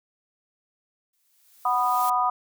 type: noise with exponential growth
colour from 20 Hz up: blue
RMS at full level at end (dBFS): -33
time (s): 1.13-2.1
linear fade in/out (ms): 5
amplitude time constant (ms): 210
type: chord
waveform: sine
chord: B major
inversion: second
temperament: just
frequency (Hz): 740.8 / 987.8 / 1234.7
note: F#5 / B5 / D#6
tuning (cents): +2 / 0 / -14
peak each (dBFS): -25 / -24 / -24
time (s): 1.65-2.3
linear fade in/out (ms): 5
effects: none